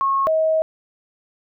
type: tone pair in turn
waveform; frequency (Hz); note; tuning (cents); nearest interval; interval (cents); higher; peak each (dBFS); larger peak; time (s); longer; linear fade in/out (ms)
sine; 1090 / 635.7; C#6 / D#5; -29 / +37; major sixth; 934; first; -16 / -15; second; 0.01-0.27 / 0.27-0.62; second; 0
effects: none